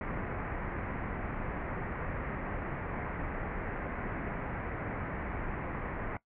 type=low-pass noise; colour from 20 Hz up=pink; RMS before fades=-37 dBFS; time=0.01-6.17 s; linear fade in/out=2 ms; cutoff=2200 Hz; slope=48 dB/octave; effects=noise-tail reverb RT60 0.1 s tail -19 dB re dry

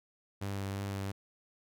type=tone with vibrato; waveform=sawtooth; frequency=98.7 Hz; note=G2; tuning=12 cents sharp; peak=-31 dBFS; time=0.41-1.12 s; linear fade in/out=10 ms; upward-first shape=sine; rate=2.9 Hz; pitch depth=15 cents each way; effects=none

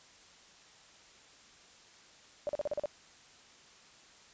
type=tone bursts; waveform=sine; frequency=590 Hz; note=D5; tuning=8 cents sharp; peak=-30 dBFS; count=7; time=2.47-2.857 s; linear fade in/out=0 ms; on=21 ms; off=40 ms; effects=white hiss -58 dBFS RMS until 4.33 s + resampled to 16000 Hz

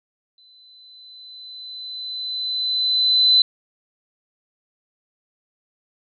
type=tone with exponential growth; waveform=sine; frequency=4023 Hz; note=B7; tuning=31 cents sharp; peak=-10 dBFS; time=0.38-3.42 s; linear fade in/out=2 ms; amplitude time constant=660 ms; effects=none

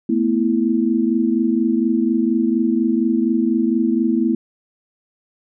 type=chord; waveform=sine; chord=A suspended second; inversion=none; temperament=equal with one note detuned; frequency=222.7 / 246.9 / 329.6 Hz; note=A3 / B3 / E4; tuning=+21 / 0 / 0 cents; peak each=-19 dBFS; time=0.09-4.35 s; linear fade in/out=5 ms; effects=none

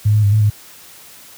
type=tone with pitch steps; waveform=sine; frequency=105.1 / 106.6 / 101.3 / 107.7 / 104.6 Hz; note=G#2 / G#2 / G#2 / A2 / G#2; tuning=+21 / +46 / -43 / -37 / +13 cents; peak=-9 dBFS; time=0.05-0.5 s; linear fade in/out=10 ms; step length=90 ms; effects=white hiss -41 dBFS RMS until 1.37 s + high-pass 60 Hz 12 dB/octave

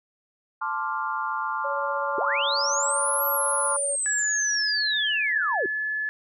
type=chord; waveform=sine; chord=D minor seventh; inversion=second; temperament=equal; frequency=880 / 1046.5 / 1174.7 / 1396.9 Hz; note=A5 / C6 / D6 / F6; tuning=0 / 0 / 0 / 0 cents; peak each=-31 dBFS; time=0.61-3.77 s; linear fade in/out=10 ms
type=tone with tremolo; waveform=sine; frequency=563 Hz; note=C#5; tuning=27 cents sharp; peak=-28 dBFS; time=1.64-3.96 s; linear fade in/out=10 ms; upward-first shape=triangle; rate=16 Hz; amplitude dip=30%
type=linear two-way sweep; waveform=sine; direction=up then down; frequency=329.6 to 11820 to 329.6 Hz; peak=-24 dBFS; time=2.18-5.66 s; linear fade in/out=2 ms; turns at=3.25 s
type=tone with pitch glide; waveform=sine; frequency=1696 to 1720.7 Hz; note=G#6 to A6; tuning=+36 to -39 cents; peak=-25 dBFS; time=4.06-6.09 s; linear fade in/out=0 ms; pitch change=+25 cents; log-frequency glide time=4.52-5.05 s
effects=none

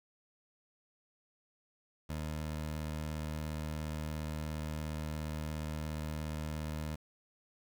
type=tone; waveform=20% pulse; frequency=77.1 Hz; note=D#2; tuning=15 cents flat; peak=-32 dBFS; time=2.09-6.96 s; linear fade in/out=10 ms; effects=10-bit

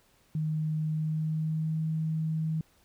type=tone with pitch glide; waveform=sine; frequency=155.56 to 158.55 Hz; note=D#3 to D#3; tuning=0 to +33 cents; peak=-27 dBFS; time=0.35-2.61 s; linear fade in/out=2 ms; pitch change=+33 cents; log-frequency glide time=0.88-1.82 s; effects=pink hiss -65 dBFS RMS until 2.84 s

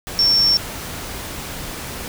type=tone in noise; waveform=sine; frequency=5450 Hz; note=F8; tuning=43 cents flat; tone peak=-12 dBFS; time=0.19-0.57 s; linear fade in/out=0 ms; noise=pink; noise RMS=-30 dBFS; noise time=0.07-2.08 s; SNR=+15 dB; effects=none

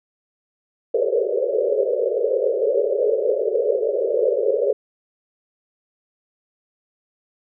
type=band-pass noise; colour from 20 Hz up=pink; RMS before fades=-20 dBFS; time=0.94-4.73 s; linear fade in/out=5 ms; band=400 to 580 Hz; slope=96 dB/octave; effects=none

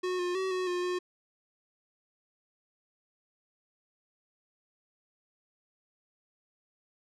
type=tone with pitch steps; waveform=square; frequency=365.5 / 356.3 / 378.8 / 368.8 / 356.6 / 360.3 Hz; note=F#4 / F4 / F#4 / F#4 / F4 / F#4; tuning=-21 / +35 / +41 / -6 / +36 / -46 cents; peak=-30 dBFS; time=0.03-0.99 s; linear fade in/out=10 ms; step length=160 ms; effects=low-pass 6000 Hz 12 dB/octave

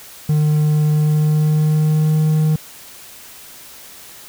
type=tone with pitch glide; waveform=triangle; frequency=151.5 to 155.22 Hz; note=D#3 to D#3; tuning=-46 to -4 cents; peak=-10 dBFS; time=0.29-2.56 s; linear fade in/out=5 ms; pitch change=+42 cents; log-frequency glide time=0.92-2.22 s; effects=white hiss -39 dBFS RMS until 4.28 s

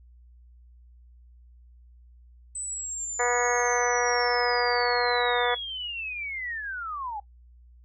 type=linear sweep; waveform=sine; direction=down; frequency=8080 to 797 Hz; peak=-31 dBFS; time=2.55-7.2 s; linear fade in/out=5 ms
type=harmonic tone; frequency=243.2 Hz; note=B3; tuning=26 cents flat; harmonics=2 / 3 / 4 / 5 / 6 / 7 / 8 / 9; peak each=-27 / -29 / -31 / -33 / -35 / -30 / -33 / -35 dBFS; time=3.19-5.55 s; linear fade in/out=10 ms
effects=noise-tail reverb RT60 0.1 s tail -18 dB re dry + added 60 Hz sine -50 dBFS peak until 7.84 s

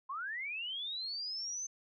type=linear sweep; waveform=sine; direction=up; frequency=1018 to 6272 Hz; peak=-37 dBFS; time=0.09-1.67 s; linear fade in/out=10 ms; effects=none

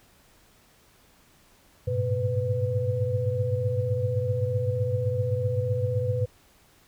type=tone cluster; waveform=sine; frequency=99.5 / 107.3 / 122.9 / 500 Hz; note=G2 / A2 / B2 / B4; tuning=+26 / -43 / -8 / +21 cents; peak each=-30 / -29 / -29 / -28 dBFS; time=1.87-6.26 s; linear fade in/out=10 ms; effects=pink hiss -59 dBFS RMS until 6.87 s

